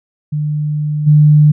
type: tone with level steps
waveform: sine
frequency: 150 Hz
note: D3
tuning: 37 cents sharp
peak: -14 / -4 dBFS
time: 0.32-1.52 s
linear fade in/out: 10 ms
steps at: 1.06 s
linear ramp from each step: 20 ms
effects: none